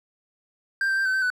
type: tone with pitch steps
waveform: triangle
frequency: 1583 / 1565 / 1578 / 1525 / 1549 / 1493 Hz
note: G6 / G6 / G6 / G6 / G6 / F#6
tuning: +17 / -3 / +11 / -48 / -21 / +15 cents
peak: -19 dBFS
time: 0.81-1.302 s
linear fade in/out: 2 ms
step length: 82 ms
effects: none